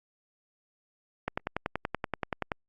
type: click train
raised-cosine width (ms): 0.5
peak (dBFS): -14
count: 14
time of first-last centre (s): 1.28-2.518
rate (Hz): 10.5
effects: Opus 48 kbps